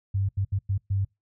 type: tone bursts at uneven times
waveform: sine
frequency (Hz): 98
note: G2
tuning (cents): 0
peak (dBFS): -22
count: 5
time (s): 0.14-0.29 / 0.37-0.45 / 0.52-0.59 / 0.69-0.78 / 0.9-1.05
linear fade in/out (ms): 10
effects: noise-tail reverb RT60 0.2 s tail -25 dB re dry